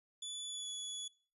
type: tone with pitch glide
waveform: 25% pulse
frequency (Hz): 3457 to 3405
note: A7 to G#7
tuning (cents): -31 to +42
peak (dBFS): -37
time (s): 0.22-1.08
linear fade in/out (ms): 5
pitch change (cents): -27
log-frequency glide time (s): 0.45-0.69
effects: noise-tail reverb RT60 0.4 s tail -20 dB re dry + resampled to 32000 Hz